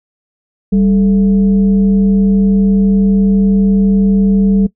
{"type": "tone with frequency modulation", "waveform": "sine", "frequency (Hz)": 196, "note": "G3", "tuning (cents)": 0, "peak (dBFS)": -7, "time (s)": [0.72, 4.67], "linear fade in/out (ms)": 10, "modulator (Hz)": 242, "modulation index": 0.44, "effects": ["noise-tail reverb RT60 0.1 s tail -20 dB re dry"]}